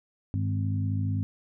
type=harmonic tone with a mistuned harmonic; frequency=51.91 Hz; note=G#1; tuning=in tune; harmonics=2 / 3 / 4 / 5; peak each=-26 / -35 / -37 / -35 dBFS; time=0.34-1.23 s; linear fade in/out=0 ms; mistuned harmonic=2; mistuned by=-55 cents; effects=none